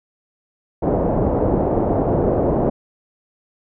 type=low-pass noise; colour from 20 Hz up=white; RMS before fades=-18 dBFS; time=0.82-2.7 s; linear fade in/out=10 ms; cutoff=650 Hz; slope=24 dB/octave; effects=none